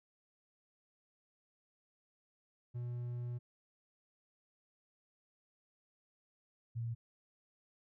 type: tone pair in turn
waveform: triangle / sine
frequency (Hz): 121.3 / 116.19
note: B2 / A#2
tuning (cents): -31 / -5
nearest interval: minor second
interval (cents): 74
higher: first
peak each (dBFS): -36 / -36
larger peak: neither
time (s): 2.74-3.39 / 6.75-6.95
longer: first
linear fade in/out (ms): 20
effects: none